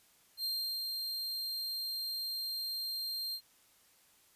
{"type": "tone with ADSR envelope", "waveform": "45% pulse", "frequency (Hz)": 4186, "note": "C8", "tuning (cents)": 0, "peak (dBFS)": -32, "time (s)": [0.37, 3.41], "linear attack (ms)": 72, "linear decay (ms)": 360, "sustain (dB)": -3, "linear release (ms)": 71, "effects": ["white hiss -66 dBFS RMS until 4.35 s", "resampled to 32000 Hz"]}